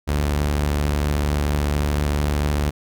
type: tone pair together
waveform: sawtooth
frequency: 50.41 / 73.42 Hz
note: G1 / D2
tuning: +49 / 0 cents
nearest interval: perfect fifth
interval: 651 cents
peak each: -25 / -15 dBFS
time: 0.07-2.71 s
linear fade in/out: 20 ms
effects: none